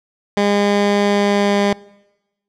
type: tone with pitch glide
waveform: 15% pulse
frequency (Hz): 203.4 to 202.1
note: G#3 to G#3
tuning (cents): -36 to -47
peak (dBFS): -7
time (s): 0.37-1.73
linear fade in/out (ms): 2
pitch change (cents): -11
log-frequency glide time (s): 1.03-1.61
effects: noise-tail reverb RT60 1.0 s tail -23 dB re dry + low-pass 5000 Hz 12 dB/octave